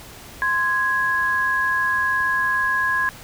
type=tone pair together; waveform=sine; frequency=1040.5 / 1661.2 Hz; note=C6 / G#6; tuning=-10 / 0 cents; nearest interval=minor sixth; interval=810 cents; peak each=-23 / -19 dBFS; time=0.42-3.09 s; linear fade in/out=0 ms; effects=pink hiss -41 dBFS RMS until 3.23 s